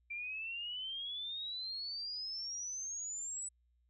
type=exponential sweep; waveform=sine; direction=up; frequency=2349 to 7980 Hz; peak=-39 dBFS; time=0.1-3.49 s; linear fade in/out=10 ms; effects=added 60 Hz sine -70 dBFS peak until 3.89 s